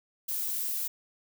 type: noise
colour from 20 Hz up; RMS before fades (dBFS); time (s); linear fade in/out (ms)
violet; -32; 0.28-0.88; 10
effects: none